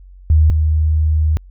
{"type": "tone pair in turn", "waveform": "sine", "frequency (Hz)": [77.78, 77.78], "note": ["D#2", "D#2"], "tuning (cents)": [0, 0], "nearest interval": "unison", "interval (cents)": 0, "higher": "neither", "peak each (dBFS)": [-7, -11], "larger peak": "first", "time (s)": [[0.3, 0.5], [0.5, 1.37]], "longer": "second", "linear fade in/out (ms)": 0, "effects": ["added 46 Hz sine -37 dBFS peak until 1.5 s"]}